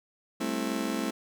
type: chord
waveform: 35% pulse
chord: A minor seventh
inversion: third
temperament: just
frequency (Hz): 198 / 220 / 264 / 330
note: G3 / A3 / C4 / E4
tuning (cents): +18 / 0 / +16 / +2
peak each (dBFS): -35 / -32 / -32 / -33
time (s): 0.4-1.11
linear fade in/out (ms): 10
effects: none